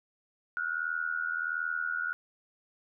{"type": "tone with amplitude modulation", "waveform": "sine", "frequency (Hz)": 1448, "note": "F#6", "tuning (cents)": -38, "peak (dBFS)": -26, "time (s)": [0.57, 2.13], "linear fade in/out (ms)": 0, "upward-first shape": "sine", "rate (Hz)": 81.4, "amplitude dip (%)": 85, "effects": []}